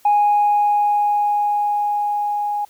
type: tone with level ramp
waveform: sine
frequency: 827 Hz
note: G#5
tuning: 8 cents flat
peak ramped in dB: -10 to -19 dBFS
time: 0.05-2.65 s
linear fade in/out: 5 ms
effects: tanh soft clip ceiling -9 dBFS + white hiss -53 dBFS RMS until 2.69 s